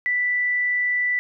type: tone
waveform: sine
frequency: 1975.5 Hz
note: B6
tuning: in tune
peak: -19 dBFS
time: 0.06-1.19 s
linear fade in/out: 0 ms
effects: none